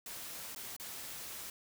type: noise with dropouts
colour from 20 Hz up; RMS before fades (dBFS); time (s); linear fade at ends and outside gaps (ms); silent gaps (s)
white; -45; 0.06-1.5; 2; 0.549-0.56 / 0.765-0.798
effects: none